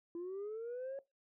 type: linear sweep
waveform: sine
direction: up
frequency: 335.3 to 554.4 Hz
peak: -38 dBFS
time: 0.15-0.99 s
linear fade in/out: 2 ms
effects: noise-tail reverb RT60 0.2 s tail -20 dB re dry + tanh soft clip ceiling -38 dBFS